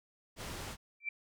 pink low-pass noise, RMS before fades -43 dBFS, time 0.36-0.77 s, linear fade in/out 50 ms, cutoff 9900 Hz, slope 12 dB/octave
sine tone with exponential growth, 2342 Hz, D7, 5 cents flat, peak -30 dBFS, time 1-1.09 s, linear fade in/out 5 ms, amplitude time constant 19 ms
effects none

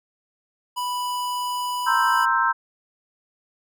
square tone, 987.8 Hz, B5, in tune, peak -25 dBFS, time 0.76-2.26 s, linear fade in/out 20 ms
sine chord, C dominant seventh, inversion third, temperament equal, 932.3 / 1046.5 / 1318.5 / 1568 Hz, Bb5 / C6 / E6 / G6, 0 / 0 / 0 / 0 cents, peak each -23 dBFS, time 1.86-2.53 s, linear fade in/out 20 ms
effects none

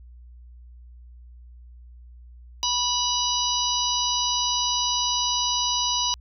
harmonic tone, 980 Hz, B5, 14 cents flat, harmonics 1 / 3 / 4 / 5 / 6, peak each -28 / -28 / -28 / -28 / -28 dBFS, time 2.63-6.14 s, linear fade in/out 0 ms, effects added 60 Hz sine -43 dBFS peak until 6.2 s

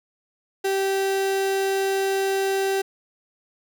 35% pulse tone, 388.5 Hz, G4, 16 cents flat, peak -19 dBFS, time 0.64-2.82 s, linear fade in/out 10 ms, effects none

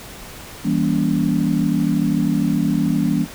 sine chord, E diminished seventh, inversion none, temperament just, 164.81 / 197.78 / 237.3 / 284.8 Hz, E3 / G3 / Bb3 / Db4, 0 / +16 / +31 / +47 cents, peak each -21 dBFS, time 0.63-3.27 s, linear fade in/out 50 ms, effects pink hiss -37 dBFS RMS until 3.34 s

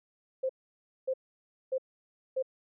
sine tone bursts, 523.3 Hz, C5, in tune, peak -27 dBFS, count 4, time 0.43-2.426 s, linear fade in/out 10 ms, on 64 ms, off 580 ms, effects none

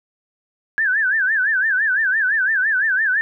sine tone with vibrato, 1640 Hz, G#6, 22 cents flat, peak -15 dBFS, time 0.78-3.21 s, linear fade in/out 0 ms, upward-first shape sine, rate 5.9 Hz, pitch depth 170 cents each way, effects none

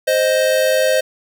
square tone pair together, 522.8 / 622.3 Hz, C5 / D#5, -1 / 0 cents, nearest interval minor third, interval 301 cents, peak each -16 / -17 dBFS, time 0.07-1.01 s, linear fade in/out 10 ms, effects none

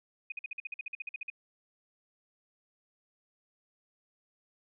sine tone bursts, 2493 Hz, D#7, 3 cents sharp, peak -35 dBFS, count 15, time 0.3-1.301 s, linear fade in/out 5 ms, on 21 ms, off 49 ms, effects none

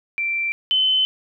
sine tone pair in turn, 2349 / 3048 Hz, D7 / G7, 0 / -49 cents, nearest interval perfect fourth, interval 451 cents, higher second, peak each -20 / -15 dBFS, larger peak second, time 0.18-0.52 / 0.71-1.05 s, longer neither, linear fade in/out 0 ms, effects none

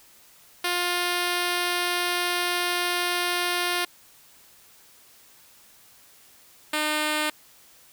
5% pulse tone pair in turn, 353.4 / 304.3 Hz, F4 / D#4, +21 / -38 cents, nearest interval minor third, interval 259 cents, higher first, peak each -12 dBFS, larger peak neither, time 0.64-3.85 / 6.73-7.3 s, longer first, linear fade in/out 5 ms, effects white hiss -54 dBFS RMS until 7.92 s

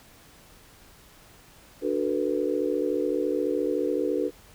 sine chord, B minor seventh, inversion first, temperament just, 296.3 / 370.4 / 444.5 / 493.9 Hz, D4 / F#4 / A4 / B4, +15 / +2 / +18 / 0 cents, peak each -29 dBFS, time 1.81-4.31 s, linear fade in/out 50 ms, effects pink hiss -53 dBFS RMS until 4.54 s

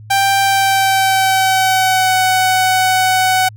sawtooth tone with pitch glide, 786 to 747.9 Hz, G5 to F#5, +4 to +18 cents, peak -7 dBFS, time 0.1-3.49 s, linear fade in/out 10 ms, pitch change -86 cents, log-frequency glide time 0.39-2.14 s, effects added 107 Hz sine -33 dBFS peak until 3.56 s

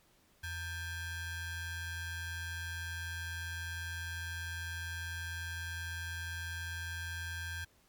45% pulse ring-modulated tone, 830 Hz, G#5, 1 cent flat, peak -35 dBFS, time 0.43-7.65 s, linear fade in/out 10 ms, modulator 745 Hz, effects pink hiss -68 dBFS RMS until 7.88 s + MP3 96 kbps

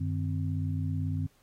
sine tone cluster, 94.7 / 152.7 / 260.3 Hz, F#2 / D#3 / C4, +41 / -32 / -9 cents, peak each -30 / -33 / -37 dBFS, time 0-1.27 s, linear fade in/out 10 ms, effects pink hiss -67 dBFS RMS until 1.42 s + AAC 48 kbps

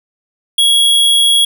square tone, 3322 Hz, G#7, in tune, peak -8 dBFS, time 0.58-1.45 s, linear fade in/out 5 ms, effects none

